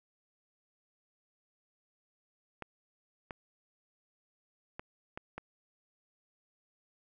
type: clicks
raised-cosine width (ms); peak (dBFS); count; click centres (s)
0.5; -25; 5; 2.623 / 3.308 / 4.795 / 5.175 / 5.38
effects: none